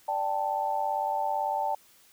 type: chord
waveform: sine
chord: D suspended fourth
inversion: none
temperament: just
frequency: 587.3 / 783.1 / 881 Hz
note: D5 / G5 / A5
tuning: 0 / -2 / +2 cents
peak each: -34 / -30 / -29 dBFS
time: 0.08-1.75 s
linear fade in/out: 5 ms
effects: white hiss -59 dBFS RMS until 2.12 s